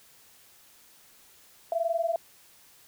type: tone pair together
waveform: sine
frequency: 659.3 / 680.2 Hz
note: E5 / F5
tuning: 0 / -46 cents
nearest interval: minor second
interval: 54 cents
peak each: -28 dBFS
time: 1.72-2.16 s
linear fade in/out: 2 ms
effects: white hiss -57 dBFS RMS until 2.87 s